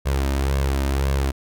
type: tone with flanger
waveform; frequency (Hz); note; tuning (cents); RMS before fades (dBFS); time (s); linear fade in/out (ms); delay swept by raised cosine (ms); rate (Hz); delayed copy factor
sawtooth; 68.2; C#2; -28; -21; 0.05-1.32; 20; 1.8 to 3.3; 1.9; +0.55
effects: none